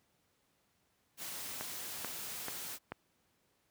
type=noise; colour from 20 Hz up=white; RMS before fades=-43 dBFS; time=1.17-2.79 s; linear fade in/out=50 ms
type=click train; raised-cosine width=0.5 ms; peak=-24 dBFS; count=4; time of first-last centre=1.61-2.92 s; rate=2.29 Hz
effects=pink hiss -75 dBFS RMS until 3.7 s + high-pass 80 Hz 12 dB/octave